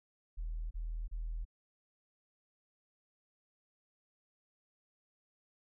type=tone bursts; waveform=sine; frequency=40.25 Hz; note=E1; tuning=41 cents flat; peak=-35 dBFS; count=3; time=0.37-1.452 s; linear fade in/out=20 ms; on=340 ms; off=31 ms; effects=tanh soft clip ceiling -32 dBFS